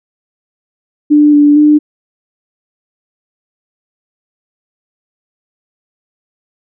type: tone with pitch steps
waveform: sine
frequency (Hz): 296.7 / 292.3 / 299.3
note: D4 / D4 / D4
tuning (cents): +18 / -8 / +33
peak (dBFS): -3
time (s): 1.1-1.79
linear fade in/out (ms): 20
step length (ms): 230
effects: none